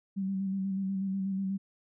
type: tone with vibrato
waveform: sine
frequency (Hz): 193.1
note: G3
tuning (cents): -26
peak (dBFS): -29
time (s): 0.16-1.58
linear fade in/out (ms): 20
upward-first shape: square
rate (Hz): 8.2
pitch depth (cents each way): 25
effects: none